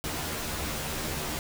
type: noise with comb filter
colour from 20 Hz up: pink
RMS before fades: -33 dBFS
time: 0.04-1.39 s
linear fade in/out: 0 ms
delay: 13 ms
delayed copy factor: +0.9
effects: none